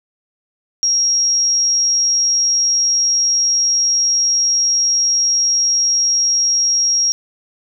sine tone, 5610 Hz, F8, 7 cents sharp, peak -12 dBFS, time 0.83-7.12 s, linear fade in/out 0 ms, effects none

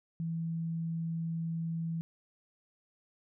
sine tone, 164.81 Hz, E3, in tune, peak -32 dBFS, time 0.2-2.01 s, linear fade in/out 0 ms, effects none

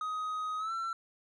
triangle tone with pitch glide, 1256 to 1346.1 Hz, D#6 to E6, +16 to +36 cents, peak -31 dBFS, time 0.01-0.93 s, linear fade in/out 2 ms, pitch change +120 cents, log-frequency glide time 0.58-0.72 s, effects resampled to 22050 Hz

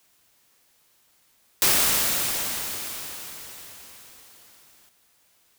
white noise with exponential decay, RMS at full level -18 dBFS, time 1.62-4.89 s, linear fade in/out 1 ms, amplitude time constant 710 ms, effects white hiss -63 dBFS RMS until 5.58 s

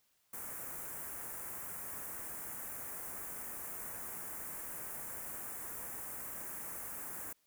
white band-stop noise, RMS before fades -44 dBFS, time 0.33-7.33 s, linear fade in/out 5 ms, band 1900 to 8100 Hz, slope 24 dB/octave, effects white hiss -75 dBFS RMS until 7.46 s

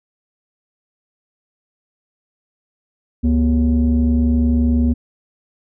sine tone pair together, 71.4 / 240.2 Hz, D2 / B3, -48 / -48 cents, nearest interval octave + major sixth, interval 2100 cents, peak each -13 dBFS, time 3.23-4.94 s, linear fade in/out 20 ms, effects tanh soft clip ceiling -9 dBFS

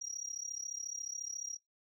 sine tone with amplitude modulation, 5710 Hz, F8, 37 cents sharp, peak -34 dBFS, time 0.01-1.57 s, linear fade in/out 10 ms, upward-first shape sine, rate 34.2 Hz, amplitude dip 95%, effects noise-tail reverb RT60 0.2 s tail -23 dB re dry + tanh soft clip ceiling -33 dBFS

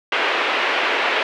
white band-pass noise, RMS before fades -20 dBFS, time 0.12-1.23 s, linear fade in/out 2 ms, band 350 to 2800 Hz, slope 24 dB/octave, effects none

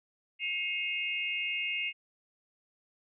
sine tone cluster, 2159 / 2538 / 2799 Hz, C#7 / D#7 / F7, -46 / +34 / +3 cents, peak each -35 / -35 / -35 dBFS, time 0.39-1.93 s, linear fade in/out 50 ms, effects none

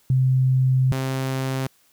sine / sawtooth tone pair in turn, 130 / 132.43 Hz, C3 / C3, -11 / +21 cents, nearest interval unison, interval 32 cents, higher second, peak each -15 / -19 dBFS, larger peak first, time 0.1-0.92 / 0.92-1.67 s, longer first, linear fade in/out 2 ms, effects white hiss -60 dBFS RMS until 1.92 s

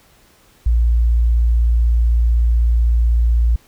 sine tone, 58 Hz, A#1, 8 cents flat, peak -10 dBFS, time 0.66-3.56 s, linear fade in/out 5 ms, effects tanh soft clip ceiling -6 dBFS + pink hiss -52 dBFS RMS until 3.67 s

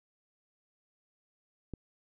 click, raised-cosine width 3 ms, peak -26 dBFS, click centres 1.737 s, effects none

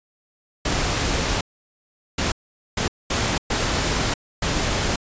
pink noise bursts at uneven times, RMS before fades -22 dBFS, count 6, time 0.65-1.41 / 2.18-2.32 / 2.77-2.88 / 3.1-3.38 / 3.5-4.14 / 4.42-4.96 s, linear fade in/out 5 ms, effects resampled to 16000 Hz

